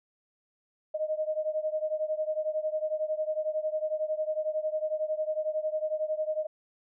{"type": "beating tone pair", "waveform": "sine", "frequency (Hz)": [616, 627], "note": ["D#5", "D#5"], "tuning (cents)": [-17, 13], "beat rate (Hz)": 11, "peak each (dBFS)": [-30, -32], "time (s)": [0.94, 6.47], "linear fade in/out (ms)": 10, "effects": []}